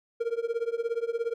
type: tone with tremolo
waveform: triangle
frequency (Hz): 464.7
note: A#4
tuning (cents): -5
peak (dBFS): -21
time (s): 0.2-1.34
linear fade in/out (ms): 10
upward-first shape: triangle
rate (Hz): 17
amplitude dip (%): 100
effects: none